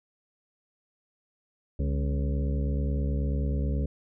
harmonic tone with a mistuned harmonic, 69.3 Hz, C#2, in tune, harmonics 1 / 2 / 3 / 4 / 6 / 7 / 8, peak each -26 / -32 / -36 / -38 / -42 / -43 / -44 dBFS, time 1.79-3.86 s, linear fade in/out 5 ms, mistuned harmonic 2, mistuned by +87 cents, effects none

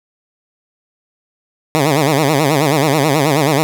10% pulse tone with vibrato, 146.83 Hz, D3, in tune, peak -3 dBFS, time 1.75-3.63 s, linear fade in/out 0 ms, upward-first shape sine, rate 9.3 Hz, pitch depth 160 cents each way, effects none

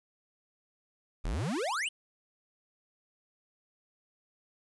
square exponential sweep, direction up, 32.7 to 3191 Hz, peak -31 dBFS, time 1.24-1.89 s, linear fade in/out 10 ms, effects resampled to 24000 Hz + 10-bit

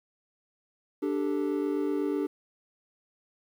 triangle chord, D suspended fourth, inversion none, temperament equal, 293.7 / 392 / 440 Hz, D4 / G4 / A4, 0 / 0 / 0 cents, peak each -27 / -29 / -32 dBFS, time 1.02-2.27 s, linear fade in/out 10 ms, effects 10-bit

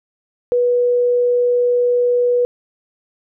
sine tone, 488.1 Hz, B4, 20 cents flat, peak -12 dBFS, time 0.52-2.45 s, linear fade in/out 0 ms, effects none

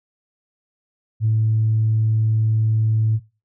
sine tone, 110 Hz, A2, in tune, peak -14 dBFS, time 1.2-3.2 s, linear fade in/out 50 ms, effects noise-tail reverb RT60 0.3 s tail -21 dB re dry + tanh soft clip ceiling -10 dBFS

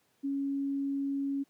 sine tone, 277.3 Hz, C#4, 1 cent sharp, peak -29 dBFS, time 0.23-1.44 s, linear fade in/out 20 ms, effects pink hiss -71 dBFS RMS until 1.49 s + high-pass 150 Hz 12 dB/octave

